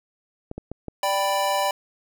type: clicks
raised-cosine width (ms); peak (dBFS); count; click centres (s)
2; -19; 4; 0.514 / 0.58 / 0.716 / 0.883
type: chord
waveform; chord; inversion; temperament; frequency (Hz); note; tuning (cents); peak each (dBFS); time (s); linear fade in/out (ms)
square; G major; second; equal; 587.3 / 784 / 987.8; D5 / G5 / B5; 0 / 0 / 0; -26; 1.03-1.71; 2
effects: none